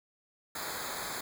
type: noise with comb filter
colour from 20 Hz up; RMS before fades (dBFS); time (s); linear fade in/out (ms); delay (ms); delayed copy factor
pink; -38; 0.55-1.21; 5; 0.35; -0.9
effects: none